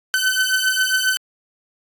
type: beating tone pair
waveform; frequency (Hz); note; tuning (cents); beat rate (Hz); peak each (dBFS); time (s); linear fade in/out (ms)
sawtooth; 1518 / 1525.4; F#6 / G6; +44 / -48; 7.4; -16; 0.14-1.17; 0
effects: AAC 64 kbps